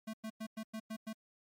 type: tone bursts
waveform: square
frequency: 220 Hz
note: A3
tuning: in tune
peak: -40 dBFS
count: 7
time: 0.07-1.132 s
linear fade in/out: 10 ms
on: 66 ms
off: 100 ms
effects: MP3 64 kbps